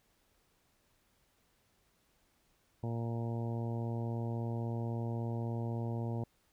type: harmonic tone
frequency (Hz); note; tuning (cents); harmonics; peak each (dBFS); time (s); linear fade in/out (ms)
116.3; A#2; -4; 1 / 2 / 3 / 4 / 5 / 6 / 7 / 8; -35 / -41 / -45 / -47 / -49 / -51 / -52 / -53; 2.83-6.24; 5
effects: pink hiss -73 dBFS RMS until 6.52 s